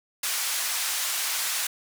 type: band-pass noise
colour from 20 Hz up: white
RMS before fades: -28 dBFS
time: 0.23-1.67 s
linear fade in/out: 5 ms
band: 970 to 12000 Hz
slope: 12 dB/octave
effects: none